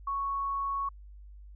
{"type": "tone", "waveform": "sine", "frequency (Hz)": 1108.7, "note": "C#6", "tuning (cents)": 0, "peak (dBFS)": -29, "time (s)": [0.07, 0.89], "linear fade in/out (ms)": 5, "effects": ["added 50 Hz sine -46 dBFS peak until 1.55 s"]}